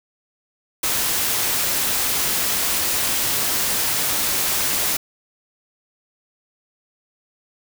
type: noise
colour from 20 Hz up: white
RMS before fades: -21 dBFS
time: 0.83-4.97 s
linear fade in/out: 5 ms
effects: none